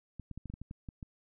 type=clicks; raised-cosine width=5 ms; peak=-30 dBFS; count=10; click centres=0.197 / 0.313 / 0.376 / 0.457 / 0.5 / 0.539 / 0.616 / 0.711 / 0.888 / 1.028 s; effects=none